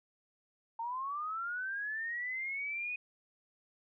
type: linear sweep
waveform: sine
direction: up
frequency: 899 to 2500 Hz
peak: -35 dBFS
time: 0.79-2.96 s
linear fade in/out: 5 ms
effects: none